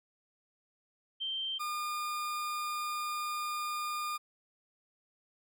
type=tone pair in turn; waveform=sine / 40% pulse; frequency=3136 / 1211.9 Hz; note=G7 / D#6; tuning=0 / -46 cents; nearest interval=octave + major third; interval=1646 cents; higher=first; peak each=-33 / -33 dBFS; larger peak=neither; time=1.2-1.59 / 1.59-4.18 s; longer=second; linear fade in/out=20 ms; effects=none